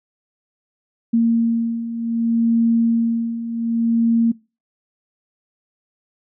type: beating tone pair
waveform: sine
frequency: 230 / 230.65 Hz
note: A#3 / A#3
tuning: -23 / -18 cents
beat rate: 0.65 Hz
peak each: -21 / -16 dBFS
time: 1.13-4.32 s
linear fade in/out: 10 ms
effects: noise-tail reverb RT60 0.3 s tail -23 dB re dry